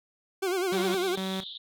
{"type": "tone with vibrato", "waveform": "40% pulse", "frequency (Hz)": 370, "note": "F#4", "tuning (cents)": 0, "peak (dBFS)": -25, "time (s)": [0.42, 1.16], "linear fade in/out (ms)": 10, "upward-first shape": "sine", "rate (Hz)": 9.9, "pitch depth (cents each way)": 100}
{"type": "tone with tremolo", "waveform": "sawtooth", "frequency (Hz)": 190, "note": "F#3", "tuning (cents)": 46, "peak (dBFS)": -26, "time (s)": [0.72, 1.44], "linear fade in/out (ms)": 5, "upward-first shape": "square", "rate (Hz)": 2.2, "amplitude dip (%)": 80}
{"type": "band-pass noise", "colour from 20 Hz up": "white", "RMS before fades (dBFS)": -41, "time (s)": [0.72, 1.58], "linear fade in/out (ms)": 10, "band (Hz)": [3300, 3900], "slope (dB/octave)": 96}
{"effects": []}